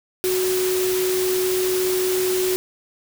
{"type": "tone in noise", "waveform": "sine", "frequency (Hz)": 370, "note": "F#4", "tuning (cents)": 0, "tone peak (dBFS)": -19, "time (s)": [0.24, 2.56], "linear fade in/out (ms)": 0, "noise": "white", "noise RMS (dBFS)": -27, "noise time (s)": [0.24, 2.56], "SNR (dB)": 5, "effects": []}